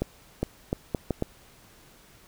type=accelerating click train; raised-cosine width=2 ms; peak=-12 dBFS; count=6; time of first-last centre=0.02-1.224 s; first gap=410 ms; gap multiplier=0.73; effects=pink hiss -55 dBFS RMS until 2.27 s